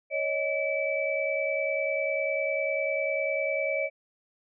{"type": "tone cluster", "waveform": "sine", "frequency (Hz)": [556, 626, 2305], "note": ["C#5", "D#5", "D7"], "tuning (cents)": [5, 10, -33], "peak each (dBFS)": -30, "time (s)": [0.1, 3.9], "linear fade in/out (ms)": 50, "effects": []}